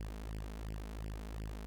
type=tone with flanger; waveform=sawtooth; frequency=53.2 Hz; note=G#1; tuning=42 cents sharp; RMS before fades=-43 dBFS; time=0-1.66 s; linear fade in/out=0 ms; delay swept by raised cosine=0.37 to 4.77 ms; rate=2.8 Hz; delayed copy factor=+0.85; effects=none